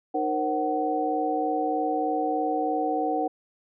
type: tone cluster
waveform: sine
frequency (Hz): 306.4 / 468.8 / 532 / 750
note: D#4 / A#4 / C5 / F#5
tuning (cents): -27 / +10 / +29 / +23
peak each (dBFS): -29 / -30 / -33 / -26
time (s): 0.14-3.28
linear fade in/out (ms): 10
effects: none